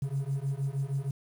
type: beating tone pair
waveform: triangle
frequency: 134.5 / 140.9 Hz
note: C3 / C#3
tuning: +48 / +29 cents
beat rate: 6.4 Hz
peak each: -29 dBFS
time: 0.02-1.11 s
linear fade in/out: 5 ms
effects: tanh soft clip ceiling -23 dBFS + 9-bit